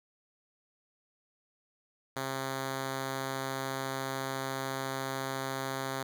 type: tone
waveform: 5% pulse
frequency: 134 Hz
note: C3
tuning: 42 cents sharp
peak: -22 dBFS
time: 2.16-6.03 s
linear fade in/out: 5 ms
effects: none